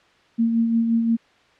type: tone with tremolo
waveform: sine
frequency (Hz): 229.4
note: A#3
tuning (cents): -28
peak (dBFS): -15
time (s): 0.38-1.17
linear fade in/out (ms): 20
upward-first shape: sine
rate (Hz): 5.7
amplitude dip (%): 40
effects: white hiss -56 dBFS RMS until 1.59 s + low-pass 3000 Hz 12 dB/octave